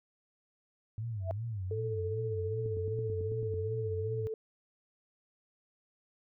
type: tone with vibrato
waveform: sine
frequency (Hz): 103.83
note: G#2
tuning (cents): 0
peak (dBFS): -34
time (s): 0.98-4.27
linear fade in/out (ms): 0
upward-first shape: sine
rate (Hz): 2.6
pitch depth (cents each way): 210
type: tone with exponential growth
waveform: sine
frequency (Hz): 659.3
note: E5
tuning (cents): 0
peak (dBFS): -28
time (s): 1.2-1.31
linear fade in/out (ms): 0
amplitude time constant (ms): 23
type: tone with tremolo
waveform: sine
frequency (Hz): 440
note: A4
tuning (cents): 0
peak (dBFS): -33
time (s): 1.71-4.34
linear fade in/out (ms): 2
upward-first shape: sine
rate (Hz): 15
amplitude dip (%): 30
type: click train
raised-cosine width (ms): 3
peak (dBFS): -33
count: 9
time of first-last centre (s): 2.66-3.539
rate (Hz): 9.1
effects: none